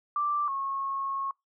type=tone pair in turn; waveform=sine; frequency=1174.7 / 1092.1 Hz; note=D6 / C#6; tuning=0 / -26 cents; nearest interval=minor second; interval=126 cents; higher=first; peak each=-25 / -29 dBFS; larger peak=first; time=0.16-0.48 / 0.48-1.31 s; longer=second; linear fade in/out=2 ms; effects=noise-tail reverb RT60 0.2 s tail -26 dB re dry